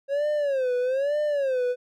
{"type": "tone with vibrato", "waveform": "triangle", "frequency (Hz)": 544, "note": "C#5", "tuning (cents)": -33, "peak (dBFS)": -20, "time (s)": [0.08, 1.76], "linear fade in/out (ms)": 50, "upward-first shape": "sine", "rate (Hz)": 1.1, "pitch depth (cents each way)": 170, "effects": []}